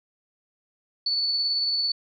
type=tone with tremolo; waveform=sine; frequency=4462 Hz; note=C#8; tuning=11 cents sharp; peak=-21 dBFS; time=1.06-1.92 s; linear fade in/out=5 ms; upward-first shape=sine; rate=18 Hz; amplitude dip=25%; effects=none